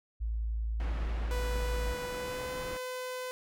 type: tone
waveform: sine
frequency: 55.4 Hz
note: A1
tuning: 13 cents sharp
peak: -30 dBFS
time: 0.2-1.94 s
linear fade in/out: 20 ms
type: low-pass noise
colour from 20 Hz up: pink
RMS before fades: -43 dBFS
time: 0.8-2.77 s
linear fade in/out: 0 ms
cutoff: 2300 Hz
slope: 12 dB/octave
type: tone with pitch glide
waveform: sawtooth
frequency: 493.9 to 506.6 Hz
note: B4 to B4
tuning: 0 to +44 cents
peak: -32 dBFS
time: 1.31-3.31 s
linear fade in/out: 0 ms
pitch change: +44 cents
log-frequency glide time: 2.06-2.53 s
effects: none